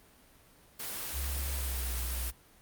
white noise, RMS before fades -38 dBFS, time 0.79-2.31 s, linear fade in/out 10 ms
sine tone with pitch glide, 68 to 61.29 Hz, C#2 to B1, -33 to -13 cents, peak -33 dBFS, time 1.12-2.33 s, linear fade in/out 50 ms, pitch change -180 cents, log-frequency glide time 1.54-1.83 s
effects pink hiss -60 dBFS RMS until 2.61 s + Opus 32 kbps

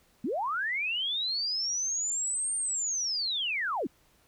sine linear two-way sweep, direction up then down, 195.7 to 8870 to 195.7 Hz, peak -28 dBFS, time 0.24-3.87 s, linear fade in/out 5 ms, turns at 2.56 s, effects pink hiss -65 dBFS RMS until 4.27 s

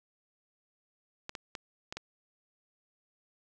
clicks, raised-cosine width 0.2 ms, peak -21 dBFS, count 5, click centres 1.294 / 1.352 / 1.552 / 1.925 / 1.97 s, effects none

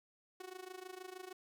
sawtooth tone with amplitude modulation, 370 Hz, F#4, in tune, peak -40 dBFS, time 0.4-1.33 s, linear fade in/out 5 ms, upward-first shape sine, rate 26.4 Hz, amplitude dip 85%, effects none

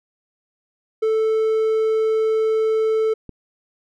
triangle tone, 440 Hz, A4, in tune, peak -14 dBFS, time 1.02-3.14 s, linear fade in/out 10 ms
click, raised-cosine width 3 ms, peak -22 dBFS, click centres 3.293 s
effects none

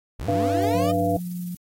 30% pulse linear sweep, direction up, 36.71 to 622.3 Hz, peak -26 dBFS, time 0.19-0.92 s, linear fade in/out 10 ms
harmonic tone, 98 Hz, G2, in tune, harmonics 1 / 3 / 5 / 7, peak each -27 / -25 / -26 / -23 dBFS, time 0.28-1.17 s, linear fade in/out 5 ms
violet noise with tremolo, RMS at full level -41 dBFS, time 0.62-1.57 s, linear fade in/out 2 ms, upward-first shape sine, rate 19 Hz, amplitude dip 50%
sine tone with pitch glide, 179.4 to 177.13 Hz, F3 to F3, +47 to +25 cents, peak -28 dBFS, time 0.74-1.55 s, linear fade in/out 5 ms, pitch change -22 cents, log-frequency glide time 0.95-1.09 s
effects AAC 48 kbps

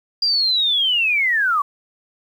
sine linear sweep, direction down, 4828 to 1104 Hz, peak -15 dBFS, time 0.22-1.62 s, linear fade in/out 5 ms, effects 8-bit

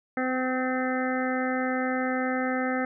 harmonic tone with a mistuned harmonic, 256.8 Hz, C4, 32 cents flat, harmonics 1 / 2 / 3 / 5 / 6 / 7 / 8, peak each -28 / -31 / -33 / -35 / -36 / -36 / -37 dBFS, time 0.17-2.85 s, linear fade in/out 2 ms, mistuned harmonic 6, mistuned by +16 cents, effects none

